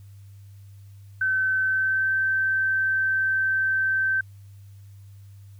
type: tone with pitch glide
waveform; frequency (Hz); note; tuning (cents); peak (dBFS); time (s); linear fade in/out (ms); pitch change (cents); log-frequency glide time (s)
sine; 1532 to 1550.7; G6 to G6; -40 to -19; -20; 1.21-4.21; 5; +21; 1.61-2.12
effects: added 99 Hz sine -43 dBFS peak until 5.59 s + white hiss -64 dBFS RMS until 5.59 s